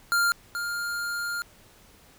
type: tone pair in turn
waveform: square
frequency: 1396.9 / 1405 Hz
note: F6 / F6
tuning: 0 / +10 cents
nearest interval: unison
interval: 10 cents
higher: second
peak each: -21 / -29 dBFS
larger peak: first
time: 0.12-0.32 / 0.55-1.42 s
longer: second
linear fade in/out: 0 ms
effects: pink hiss -55 dBFS RMS until 2.18 s